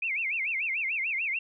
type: tone with vibrato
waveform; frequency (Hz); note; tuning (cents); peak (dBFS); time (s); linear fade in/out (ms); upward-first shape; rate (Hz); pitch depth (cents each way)
sine; 2386; D7; +27; -27; 0.02-1.39; 5; sine; 6.8; 240
effects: none